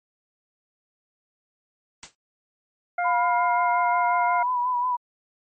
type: noise with exponential decay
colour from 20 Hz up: white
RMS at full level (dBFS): -33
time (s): 2.03-2.15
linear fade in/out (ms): 1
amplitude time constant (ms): 25
type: harmonic tone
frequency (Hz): 705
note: F5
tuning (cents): +16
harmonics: 1 / 2 / 3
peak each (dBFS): -23 / -29 / -32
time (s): 2.98-4.43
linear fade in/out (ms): 5
type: tone with vibrato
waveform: sine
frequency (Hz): 987.8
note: B5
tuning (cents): 0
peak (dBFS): -21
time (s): 3.04-4.97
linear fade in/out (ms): 20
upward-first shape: sine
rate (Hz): 5.6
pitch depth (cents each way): 39
effects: MP3 32 kbps